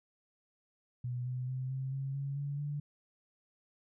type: tone with pitch steps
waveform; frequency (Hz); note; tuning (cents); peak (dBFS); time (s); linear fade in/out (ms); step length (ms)
sine; 123.47 / 126.43 / 129.46 / 132.56 / 135.74 / 138.99 / 142.32 / 145.73; B2 / B2 / C3 / C3 / C#3 / C#3 / C#3 / D3; 0 / +41 / -18 / +23 / -36 / +5 / +46 / -13; -34; 1.04-2.8; 5; 220
effects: none